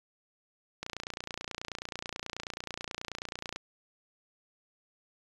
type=click train; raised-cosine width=0.2 ms; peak=-19 dBFS; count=81; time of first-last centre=0.83-3.56 s; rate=29.3 Hz; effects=resampled to 24000 Hz